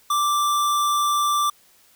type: tone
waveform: square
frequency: 1174.7 Hz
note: D6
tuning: in tune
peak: -19 dBFS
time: 0.1-1.5 s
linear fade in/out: 5 ms
effects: white hiss -56 dBFS RMS until 1.95 s